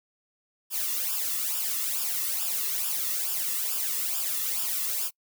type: noise with flanger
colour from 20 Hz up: blue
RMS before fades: -29 dBFS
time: 0.7-5.11 s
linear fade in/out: 50 ms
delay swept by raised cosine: 0.48 to 1.32 ms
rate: 2.3 Hz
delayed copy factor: -0.75
effects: noise-tail reverb RT60 0.1 s tail -26 dB re dry